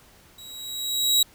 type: tone with level ramp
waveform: sawtooth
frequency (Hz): 3856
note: B7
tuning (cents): -42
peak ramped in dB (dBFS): -39 to -12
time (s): 0.38-1.23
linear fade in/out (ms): 5
effects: pink hiss -54 dBFS RMS until 1.34 s